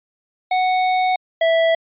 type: tone pair in turn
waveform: square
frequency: 740 / 657.9 Hz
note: F#5 / E5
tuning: 0 / -4 cents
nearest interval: major second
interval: 204 cents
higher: first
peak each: -16 / -14 dBFS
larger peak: second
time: 0.51-1.16 / 1.41-1.75 s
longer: first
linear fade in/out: 5 ms
effects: resampled to 8000 Hz